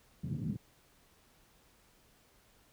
white band-pass noise, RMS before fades -37 dBFS, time 0.23-0.57 s, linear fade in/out 10 ms, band 110 to 190 Hz, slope 24 dB/octave, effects pink hiss -66 dBFS RMS until 2.72 s

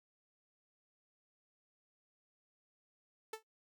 sawtooth tone with exponential decay, 440.1 Hz, A4, in tune, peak -34 dBFS, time 3.33-3.43 s, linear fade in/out 5 ms, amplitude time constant 20 ms, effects noise-tail reverb RT60 0.1 s tail -17 dB re dry

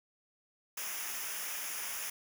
white noise with comb filter, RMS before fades -39 dBFS, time 0.77-2.1 s, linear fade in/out 5 ms, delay 0.24 ms, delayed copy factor -0.75, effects none

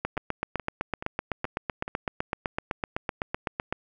two click trains, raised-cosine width 0.5 ms, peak -19 / -12 dBFS, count 5 / 30, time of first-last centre 0.17-1.879 / 0.05-3.726 s, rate 2.34 / 7.89 Hz, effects none

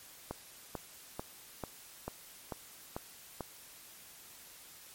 click train, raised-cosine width 1 ms, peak -23 dBFS, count 8, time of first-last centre 0.31-3.407 s, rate 2.26 Hz, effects white hiss -54 dBFS RMS until 4.94 s + MP3 64 kbps

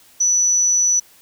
sine tone, 5940 Hz, F#8, 6 cents sharp, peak -13 dBFS, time 0.2-1 s, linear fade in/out 10 ms, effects white hiss -50 dBFS RMS until 1.21 s

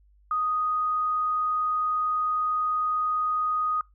sine tone, 1244.5 Hz, D#6, in tune, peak -23 dBFS, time 0.31-3.81 s, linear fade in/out 2 ms, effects noise-tail reverb RT60 0.2 s tail -24 dB re dry + added 50 Hz sine -56 dBFS peak until 3.94 s

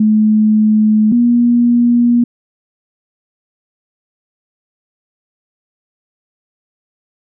sine tone pair in turn, 214.9 / 239.3 Hz, A3 / A#3, -41 / +46 cents, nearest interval major second, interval 187 cents, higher second, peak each -7 dBFS, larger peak neither, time 0-1.12 / 1.12-2.24 s, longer neither, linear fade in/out 5 ms, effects none

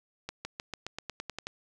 accelerating click train, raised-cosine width 0.2 ms, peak -19 dBFS, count 11, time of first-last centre 0.29-1.469 s, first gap 160 ms, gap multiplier 0.93, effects none

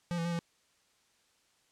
square tone with pitch steps, 173.5 / 167.4 / 172 / 169.2 Hz, F3 / E3 / F3 / E3, -11 / +27 / -26 / +45 cents, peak -32 dBFS, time 0.11-0.39 s, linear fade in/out 0 ms, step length 70 ms, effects white hiss -70 dBFS RMS until 1.71 s + low-pass 8000 Hz 12 dB/octave

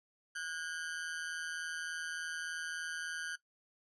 40% pulse ring-modulated tone, 1537 Hz, G6, 35 cents flat, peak -35 dBFS, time 0.35-3.36 s, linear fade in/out 10 ms, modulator 81.7 Hz, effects noise-tail reverb RT60 0.1 s tail -17 dB re dry + resampled to 24000 Hz

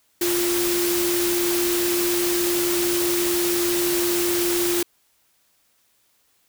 sine tone in noise, 349.2 Hz, F4, in tune, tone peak -21 dBFS, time 0.21-4.83 s, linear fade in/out 5 ms, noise white, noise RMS -25 dBFS, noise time 0.21-4.83 s, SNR +1 dB, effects white hiss -64 dBFS RMS until 6.48 s

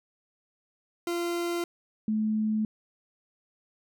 40% pulse / sine tone pair in turn, 344.6 / 216.1 Hz, F4 / A3, -23 / -31 cents, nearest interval minor sixth, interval 808 cents, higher first, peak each -27 / -24 dBFS, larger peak second, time 1.07-1.64 / 2.08-2.65 s, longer neither, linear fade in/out 2 ms, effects none

